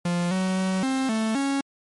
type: tone with pitch steps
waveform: 45% pulse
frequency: 174.4 / 187.3 / 188.3 / 264.5 / 220.7 / 275.9 Hz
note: F3 / F#3 / F#3 / C4 / A3 / C#4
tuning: -2 / +21 / +31 / +19 / +5 / -8 cents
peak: -22 dBFS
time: 0.05-1.61 s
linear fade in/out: 5 ms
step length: 260 ms
effects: MP3 48 kbps